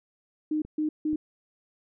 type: tone bursts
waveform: sine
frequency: 306.7 Hz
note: D#4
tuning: 25 cents flat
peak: -24 dBFS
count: 3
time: 0.51-1.16 s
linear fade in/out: 5 ms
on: 110 ms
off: 160 ms
type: clicks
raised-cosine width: 3 ms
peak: -29 dBFS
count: 2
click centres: 0.65 / 1.131 s
effects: none